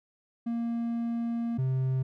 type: tone pair in turn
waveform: triangle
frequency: 233.2 / 130.88 Hz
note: A#3 / C3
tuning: +1 / +1 cents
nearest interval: minor seventh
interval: 1000 cents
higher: first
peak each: -26 / -23 dBFS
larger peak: second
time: 0.46-1.58 / 1.58-2.03 s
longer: first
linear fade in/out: 10 ms
effects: none

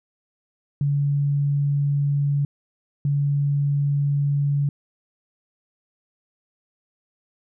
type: tone pair in turn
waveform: sine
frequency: 142.6 / 142.6 Hz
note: C#3 / C#3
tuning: +49 / +49 cents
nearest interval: unison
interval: 0 cents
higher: neither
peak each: -18 dBFS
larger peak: neither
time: 0.81-2.45 / 3.05-4.69 s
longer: neither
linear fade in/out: 2 ms
effects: none

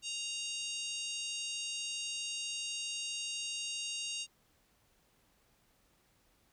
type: harmonic tone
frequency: 932.3 Hz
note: A#5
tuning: in tune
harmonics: 3 / 4 / 5 / 6 / 7 / 8 / 9 / 10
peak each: -40 / -45 / -46 / -50 / -44 / -51 / -49 / -53 dBFS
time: 0.02-4.27 s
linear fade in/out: 50 ms
effects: pink hiss -71 dBFS RMS until 6.52 s

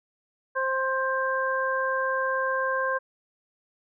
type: harmonic tone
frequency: 527 Hz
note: C5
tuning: 12 cents sharp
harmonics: 1 / 2 / 3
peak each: -28 / -28 / -28 dBFS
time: 0.55-2.99 s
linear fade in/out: 20 ms
effects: none

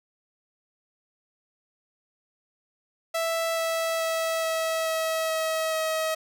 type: tone with pitch steps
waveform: sawtooth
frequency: 659.3 / 655.5 / 651.7 / 648 / 644.2 / 640.5 / 636.8 Hz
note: E5 / E5 / E5 / E5 / E5 / E5 / D#5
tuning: 0 / -10 / -20 / -30 / -40 / -50 / +40 cents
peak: -21 dBFS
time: 3.14-6.15 s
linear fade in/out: 10 ms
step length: 430 ms
effects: none

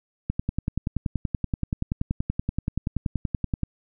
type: click train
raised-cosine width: 5 ms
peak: -12 dBFS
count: 36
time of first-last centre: 0.3-3.633 s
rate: 10.5 Hz
effects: none

